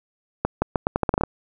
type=accelerating click train; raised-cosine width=1 ms; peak=-5 dBFS; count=11; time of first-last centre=0.45-1.236 s; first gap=170 ms; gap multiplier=0.81; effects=none